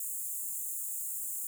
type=high-pass noise; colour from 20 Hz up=pink; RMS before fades=-37 dBFS; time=0-1.47 s; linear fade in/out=2 ms; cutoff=7000 Hz; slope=96 dB/octave; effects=none